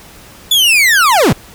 40% pulse linear sweep, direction down, 3507 to 81.1 Hz, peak -6 dBFS, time 0.51-1.33 s, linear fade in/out 5 ms, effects pink hiss -38 dBFS RMS until 1.54 s

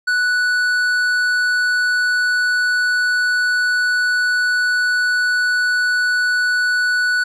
sine tone with tanh clipping, 1480 Hz, F#6, in tune, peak -16 dBFS, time 0.07-7.24 s, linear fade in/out 10 ms, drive 10 dB, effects none

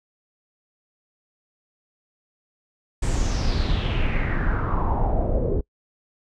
brown noise with low-pass filter sweep, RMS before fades -22 dBFS, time 3.02-5.61 s, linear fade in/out 10 ms, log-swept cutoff 8400 to 420 Hz, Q 4.7, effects noise-tail reverb RT60 0.1 s tail -24 dB re dry

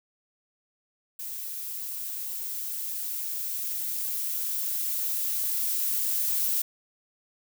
violet noise with level ramp, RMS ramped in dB -36 to -26 dBFS, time 1.19-6.62 s, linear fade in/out 5 ms, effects none

